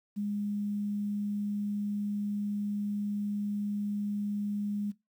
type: tone with quantisation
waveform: sine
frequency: 205.4 Hz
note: G#3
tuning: 19 cents flat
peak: -30 dBFS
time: 0.16-4.92 s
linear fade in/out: 20 ms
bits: 10
effects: noise-tail reverb RT60 0.2 s tail -19 dB re dry